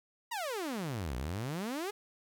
sawtooth exponential two-way sweep, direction down then up, 990 to 58.7 to 429 Hz, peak -31 dBFS, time 0.31-1.91 s, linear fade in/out 10 ms, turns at 1.16 s, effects 11-bit

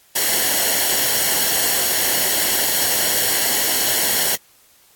white noise with comb filter, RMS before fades -18 dBFS, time 0.15-4.36 s, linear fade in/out 10 ms, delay 0.81 ms, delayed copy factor -0.6, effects white hiss -53 dBFS RMS until 4.95 s + AAC 64 kbps

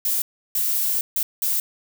violet noise bursts at uneven times, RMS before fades -22 dBFS, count 4, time 0.05-0.22 / 0.55-1.01 / 1.16-1.23 / 1.42-1.6 s, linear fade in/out 2 ms, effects none

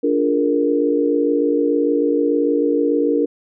sine chord, Bb dominant seventh, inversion first, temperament just, 291.4 / 349.6 / 419.5 / 466.2 Hz, D4 / F4 / Ab4 / Bb4, -13 / +2 / +17 / 0 cents, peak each -18 / -23 / -24 / -18 dBFS, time 0.03-3.26 s, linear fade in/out 10 ms, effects none

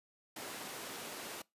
pink high-pass noise, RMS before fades -45 dBFS, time 0.36-1.42 s, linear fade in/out 5 ms, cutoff 280 Hz, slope 12 dB/octave, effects noise-tail reverb RT60 0.2 s tail -23 dB re dry + resampled to 32000 Hz

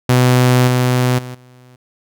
sawtooth tone with level steps, 125.6 Hz, B2, 30 cents sharp, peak -5 / -8 / -23 / -38 dBFS, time 0.09-1.76 s, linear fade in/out 5 ms, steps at 0.67 / 1.18 / 1.34 s, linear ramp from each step 10 ms, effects none

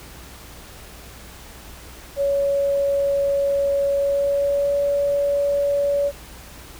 sine tone with pitch glide, 560 to 568.1 Hz, C#5 to C#5, +18 to +42 cents, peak -17 dBFS, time 2.16-6.12 s, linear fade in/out 50 ms, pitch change +24 cents, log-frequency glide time 3.97-4.8 s, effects added 60 Hz sine -44 dBFS peak until 6.79 s + pink hiss -42 dBFS RMS until 6.79 s

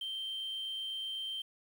triangle tone with amplitude modulation, 3136 Hz, G7, in tune, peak -32 dBFS, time 0.01-1.42 s, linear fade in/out 5 ms, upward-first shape sine, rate 108 Hz, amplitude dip 35%, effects tanh soft clip ceiling -32 dBFS + 10-bit

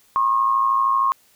sine tone with amplitude modulation, 1080 Hz, C#6, 45 cents flat, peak -13 dBFS, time 0.16-1.12 s, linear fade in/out 0 ms, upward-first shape sine, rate 113 Hz, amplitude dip 55%, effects white hiss -57 dBFS RMS until 1.35 s

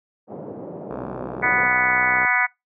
white band-pass noise, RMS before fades -34 dBFS, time 0.27-1.69 s, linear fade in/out 50 ms, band 130 to 600 Hz, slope 24 dB/octave
click train, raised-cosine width 1 ms, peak -17 dBFS, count 86, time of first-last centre 0.91-2.249 s, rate 63.5 Hz
harmonic tone, 246.9 Hz, B3, in tune, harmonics 3 / 4 / 5 / 6 / 7 / 8 / 9, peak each -27 / -26 / -28 / -23 / -25 / -22 / -23 dBFS, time 1.42-2.47 s, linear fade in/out 20 ms
effects noise-tail reverb RT60 0.2 s tail -24 dB re dry + high-pass 80 Hz 12 dB/octave

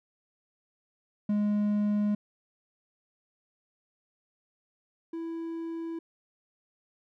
triangle tone pair in turn, 207.7 / 330.4 Hz, G#3 / E4, 0 / +4 cents, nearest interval minor sixth, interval 804 cents, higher second, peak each -22 / -31 dBFS, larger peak first, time 1.29-2.15 / 5.13-5.99 s, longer neither, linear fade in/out 5 ms, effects none

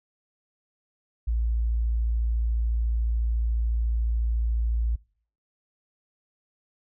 sine tone, 57 Hz, A#1, 38 cents flat, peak -22 dBFS, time 1.27-4.96 s, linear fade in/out 10 ms, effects noise-tail reverb RT60 0.5 s tail -24 dB re dry

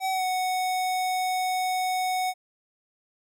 square tone with pitch glide, 760 to 740.5 Hz, F#5 to F#5, +46 to +1 cents, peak -25 dBFS, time 0-2.34 s, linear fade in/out 50 ms, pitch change -45 cents, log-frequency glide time 0.11-0.24 s, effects none

